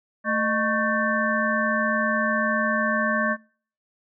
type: harmonic tone with a mistuned harmonic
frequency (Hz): 221.5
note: A3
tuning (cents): +12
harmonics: 1 / 3 / 5 / 7 / 8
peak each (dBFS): -27 / -27 / -27 / -27 / -27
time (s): 0.24-3.37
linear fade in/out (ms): 50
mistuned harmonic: 3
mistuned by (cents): -140
effects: noise-tail reverb RT60 0.5 s tail -26 dB re dry